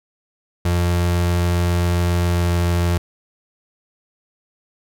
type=tone with pitch glide; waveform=35% pulse; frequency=87.31 to 86.66 Hz; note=F2 to F2; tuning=0 to -13 cents; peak=-14 dBFS; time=0.65-2.98 s; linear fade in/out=5 ms; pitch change=-13 cents; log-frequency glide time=2.32-2.51 s; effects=none